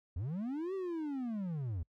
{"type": "linear two-way sweep", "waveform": "triangle", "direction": "up then down", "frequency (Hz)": [75, 392, 75], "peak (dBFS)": -33, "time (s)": [0.16, 1.83], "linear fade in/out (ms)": 5, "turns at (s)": 0.74, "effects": ["noise-tail reverb RT60 0.1 s tail -26 dB re dry"]}